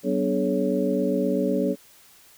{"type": "tone cluster", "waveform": "sine", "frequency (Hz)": [189.4, 246, 293.7, 425.6, 556], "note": ["F#3", "B3", "D4", "G#4", "C#5"], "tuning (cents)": [41, -7, 0, 42, 5], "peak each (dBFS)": -27, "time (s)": [0.03, 1.76], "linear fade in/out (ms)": 50, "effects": ["white hiss -53 dBFS RMS until 2.37 s"]}